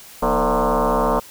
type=tone with frequency modulation; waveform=sine; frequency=237 Hz; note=A#3; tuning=29 cents sharp; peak=-15 dBFS; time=0.22-1.2 s; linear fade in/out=10 ms; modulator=137 Hz; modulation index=7; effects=white hiss -42 dBFS RMS until 1.3 s